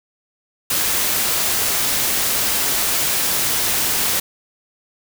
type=noise; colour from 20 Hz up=white; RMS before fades=-19 dBFS; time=0.7-4.2 s; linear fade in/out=5 ms; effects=none